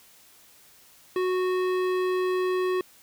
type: tone with hard clipping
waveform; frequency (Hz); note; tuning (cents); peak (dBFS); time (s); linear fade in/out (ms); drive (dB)
sine; 368.2; F#4; -8; -25; 1.16-2.81; 2; 15
effects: white hiss -55 dBFS RMS until 3.02 s